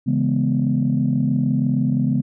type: chord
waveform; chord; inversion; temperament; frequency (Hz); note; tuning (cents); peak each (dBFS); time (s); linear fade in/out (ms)
sine; C# minor seventh; none; equal; 138.59 / 164.81 / 207.7 / 246.9; C#3 / E3 / G#3 / B3; 0 / 0 / 0 / 0; -20 / -25 / -22 / -20; 0.06-2.22; 20
effects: tanh soft clip ceiling -8 dBFS